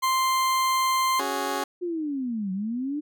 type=tone; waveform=40% pulse; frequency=1046.5 Hz; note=C6; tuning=in tune; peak=-20 dBFS; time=0.02-1.21 s; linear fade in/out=20 ms
type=chord; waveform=15% pulse; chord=C# suspended fourth; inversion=none; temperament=just; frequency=277.2 / 369.6 / 415.8 Hz; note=C#4 / F#4 / G#4; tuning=0 / -2 / +2 cents; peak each=-25 dBFS; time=1.19-1.64 s; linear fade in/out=5 ms
type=linear two-way sweep; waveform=sine; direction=down then up; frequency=362.1 to 183.7 to 305 Hz; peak=-26 dBFS; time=1.81-3.01 s; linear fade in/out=20 ms; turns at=2.52 s
effects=none